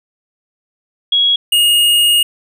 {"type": "tone pair in turn", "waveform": ["sine", "square"], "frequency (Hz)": [3322, 2859], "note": ["G#7", "F7"], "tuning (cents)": [0, 40], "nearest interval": "minor third", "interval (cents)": 260, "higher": "first", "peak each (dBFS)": -9, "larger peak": "neither", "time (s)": [[1.12, 1.36], [1.52, 2.23]], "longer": "second", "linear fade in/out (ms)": 5, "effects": []}